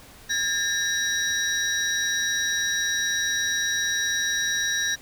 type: tone cluster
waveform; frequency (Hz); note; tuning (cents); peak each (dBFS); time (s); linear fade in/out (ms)
triangle; 1625 / 1796 / 3844 / 5720; G#6 / A6 / B7 / F8; -38 / +35 / -48 / +41; -26; 0.29-4.96; 20
effects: tanh soft clip ceiling -15 dBFS + pink hiss -48 dBFS RMS until 5.01 s